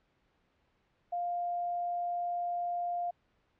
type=tone; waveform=sine; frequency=701 Hz; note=F5; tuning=6 cents sharp; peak=-31 dBFS; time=1.12-3.11 s; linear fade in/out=10 ms; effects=pink hiss -73 dBFS RMS until 3.59 s + low-pass 3000 Hz 12 dB/octave